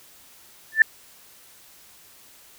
sine tone with exponential growth, 1767 Hz, A6, 7 cents sharp, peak -6 dBFS, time 0.72-0.82 s, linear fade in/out 2 ms, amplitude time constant 20 ms, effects white hiss -51 dBFS RMS until 2.58 s

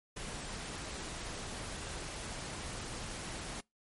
pink noise, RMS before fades -42 dBFS, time 0.16-3.61 s, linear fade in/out 10 ms, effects noise-tail reverb RT60 0.2 s tail -26 dB re dry + MP3 48 kbps

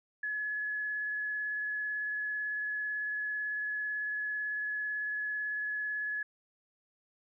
sine tone with vibrato, 1700 Hz, G#6, 40 cents sharp, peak -32 dBFS, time 0.23-6.23 s, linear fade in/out 5 ms, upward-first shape triangle, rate 18 Hz, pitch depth 11 cents each way, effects none

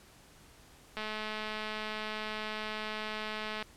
click train, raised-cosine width 0.3 ms, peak -22 dBFS, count 572, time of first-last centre 0.97-3.626 s, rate 215 Hz, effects pink hiss -58 dBFS RMS until 3.76 s + low-pass 12000 Hz 12 dB/octave

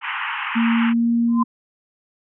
pink band-pass noise, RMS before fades -26 dBFS, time 0.01-0.94 s, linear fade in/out 50 ms, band 850 to 3000 Hz, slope 96 dB/octave
sine tone with pitch glide, 230.6 to 234.1 Hz, A#3 to A#3, -19 to +8 cents, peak -15 dBFS, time 0.55-1.44 s, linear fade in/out 20 ms, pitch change +27 cents, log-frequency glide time 0.72-1.11 s
sine tone with exponential growth, 1030 Hz, C6, 28 cents flat, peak -15 dBFS, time 1.28-1.43 s, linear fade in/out 5 ms, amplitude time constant 32 ms
effects none

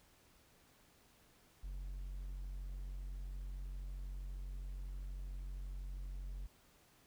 triangle tone, 46.25 Hz, F#1, in tune, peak -40 dBFS, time 1.63-6.47 s, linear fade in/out 10 ms, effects pink hiss -68 dBFS RMS until 7.06 s

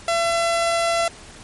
sawtooth tone, 675 Hz, E5, 41 cents sharp, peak -14 dBFS, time 0.08-1.08 s, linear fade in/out 2 ms, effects pink hiss -42 dBFS RMS until 1.43 s + MP3 48 kbps

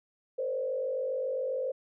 sine tone with frequency modulation, 523.3 Hz, C5, in tune, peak -29 dBFS, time 0.38-1.72 s, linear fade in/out 10 ms, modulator 47.4 Hz, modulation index 0.93, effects none

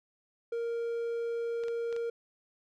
triangle tone, 466.2 Hz, A#4, in tune, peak -29 dBFS, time 0.52-2.1 s, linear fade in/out 5 ms
clicks, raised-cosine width 0.2 ms, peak -30 dBFS, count 4, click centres 1.637 / 1.683 / 1.927 / 1.964 s
effects none

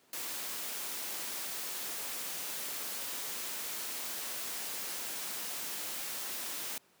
white noise, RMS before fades -39 dBFS, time 0.13-6.78 s, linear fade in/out 2 ms, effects pink hiss -66 dBFS RMS until 7 s + high-pass 200 Hz 12 dB/octave

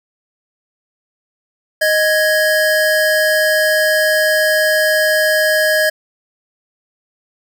square tone pair together, 622.3 / 1664.7 Hz, D#5 / G#6, 0 / +4 cents, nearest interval octave + perfect fourth, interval 1704 cents, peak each -15 dBFS, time 1.81-5.9 s, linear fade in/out 10 ms, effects none

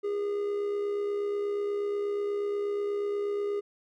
triangle tone with amplitude modulation, 408.3 Hz, G#4, 29 cents flat, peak -24 dBFS, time 0.03-3.61 s, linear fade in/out 20 ms, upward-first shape sine, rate 68.3 Hz, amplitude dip 40%, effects none

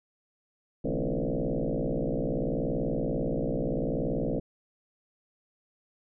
sine tone with frequency modulation, 142.9 Hz, D3, 47 cents flat, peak -26 dBFS, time 0.84-4.4 s, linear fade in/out 10 ms, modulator 60.7 Hz, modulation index 7.3, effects none

